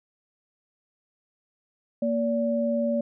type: tone pair together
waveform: sine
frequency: 232.9 / 576 Hz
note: A#3 / D5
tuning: -1 / -34 cents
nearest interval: octave + major third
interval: 1567 cents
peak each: -25 dBFS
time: 2.02-3.01 s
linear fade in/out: 5 ms
effects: none